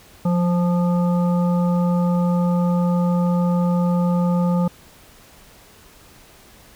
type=harmonic tone with a mistuned harmonic; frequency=174.61 Hz; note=F3; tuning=in tune; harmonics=1 / 3 / 5 / 7; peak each=-16 / -26 / -30 / -33 dBFS; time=0.25-4.68 s; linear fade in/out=5 ms; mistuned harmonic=1; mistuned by=+20 cents; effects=pink hiss -48 dBFS RMS until 6.75 s